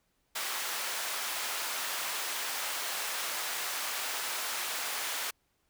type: high-pass noise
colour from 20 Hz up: pink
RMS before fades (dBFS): -35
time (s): 0.35-5.31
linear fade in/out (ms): 10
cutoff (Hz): 930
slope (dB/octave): 12
effects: pink hiss -75 dBFS RMS until 5.69 s

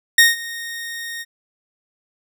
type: tone with ADSR envelope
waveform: sawtooth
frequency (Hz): 1856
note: A#6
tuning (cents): -8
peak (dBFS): -3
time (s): 0.18-1.25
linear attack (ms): 4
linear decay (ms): 170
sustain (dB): -21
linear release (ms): 38
effects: none

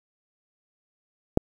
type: click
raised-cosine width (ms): 2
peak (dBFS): -4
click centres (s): 1.374
effects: 7-bit

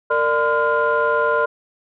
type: tone cluster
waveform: sine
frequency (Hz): 460.3 / 594 / 1023 / 1410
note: A#4 / D5 / C6 / F6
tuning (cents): -22 / +20 / -39 / +16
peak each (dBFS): -20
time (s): 0.1-1.46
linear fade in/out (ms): 10
effects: tanh soft clip ceiling -8 dBFS

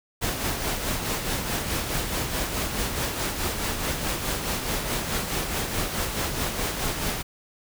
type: noise with tremolo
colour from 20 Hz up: pink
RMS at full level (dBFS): -26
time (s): 0.21-7.23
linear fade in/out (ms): 20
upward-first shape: sine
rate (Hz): 4.7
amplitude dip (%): 45
effects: none

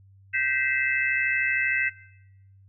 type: tone cluster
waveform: sine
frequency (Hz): 1558 / 1938 / 2071 / 2617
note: G6 / B6 / C7 / E7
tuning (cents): -11 / -33 / -18 / -13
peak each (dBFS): -28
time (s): 0.33-1.9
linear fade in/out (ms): 20
effects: noise-tail reverb RT60 0.9 s tail -20 dB re dry + added 97 Hz sine -51 dBFS peak until 2.68 s

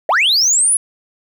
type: linear sweep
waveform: sine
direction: up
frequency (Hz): 544 to 10548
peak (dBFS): -8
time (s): 0.09-0.77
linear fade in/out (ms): 2
effects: tanh soft clip ceiling -9 dBFS + 8-bit

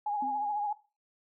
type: tone with vibrato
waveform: sine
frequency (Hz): 829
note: G#5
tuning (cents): -3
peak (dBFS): -29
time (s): 0.06-0.73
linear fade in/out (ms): 5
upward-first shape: sine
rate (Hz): 14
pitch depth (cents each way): 40
type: tone with exponential decay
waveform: sine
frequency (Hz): 261.2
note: C4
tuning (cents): -3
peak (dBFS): -36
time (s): 0.22-0.65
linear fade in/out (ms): 5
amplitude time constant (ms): 92
effects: noise-tail reverb RT60 0.3 s tail -17 dB re dry

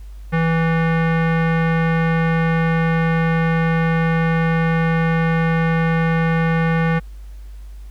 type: tone with low-pass filter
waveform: square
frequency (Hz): 164.1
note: E3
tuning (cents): -8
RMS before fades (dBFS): -17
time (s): 0.32-7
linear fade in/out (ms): 20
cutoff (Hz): 1900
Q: 2.4
effects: added 50 Hz sine -32 dBFS peak until 7.9 s + pink hiss -55 dBFS RMS until 7.9 s

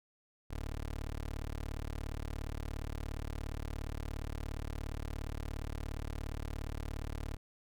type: tone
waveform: 20% pulse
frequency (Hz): 37.14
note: D1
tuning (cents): +20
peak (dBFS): -33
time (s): 0.5-7.37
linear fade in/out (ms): 10
effects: none

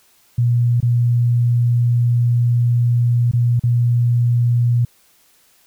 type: tone with dropouts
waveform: sine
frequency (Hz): 120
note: B2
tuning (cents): -49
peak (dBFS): -12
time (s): 0.38-4.85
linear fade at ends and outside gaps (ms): 5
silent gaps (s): 0.804-0.827 / 3.314-3.334 / 3.596-3.636
effects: white hiss -55 dBFS RMS until 5.66 s

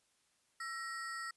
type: ring-modulated tone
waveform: square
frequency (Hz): 1613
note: G6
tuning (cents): +49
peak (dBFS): -38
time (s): 0.6-1.31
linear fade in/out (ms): 5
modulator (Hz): 277
effects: white hiss -75 dBFS RMS until 1.36 s + resampled to 24000 Hz

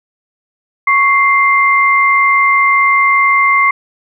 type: tone pair together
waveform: sine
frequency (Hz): 1108.7 / 2093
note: C#6 / C7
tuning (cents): 0 / 0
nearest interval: major seventh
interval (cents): 1100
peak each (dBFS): -10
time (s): 0.87-3.71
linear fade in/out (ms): 5
effects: none

